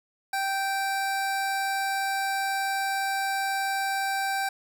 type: tone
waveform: 25% pulse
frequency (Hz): 781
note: G5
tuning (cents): -7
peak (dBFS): -22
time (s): 0.33-4.49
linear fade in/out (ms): 5
effects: 9-bit